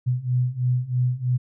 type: beating tone pair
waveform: sine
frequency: 123.47 / 126.57 Hz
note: B2 / B2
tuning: 0 / +43 cents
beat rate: 3.1 Hz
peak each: -24 / -22 dBFS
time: 0.06-1.38 s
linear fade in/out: 20 ms
effects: none